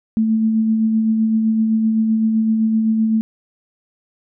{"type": "tone with tremolo", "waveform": "sine", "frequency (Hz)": 221, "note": "A3", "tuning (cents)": 8, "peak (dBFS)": -12, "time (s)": [0.17, 3.21], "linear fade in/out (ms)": 0, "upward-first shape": "sine", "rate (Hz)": 7.8, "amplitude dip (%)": 30, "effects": []}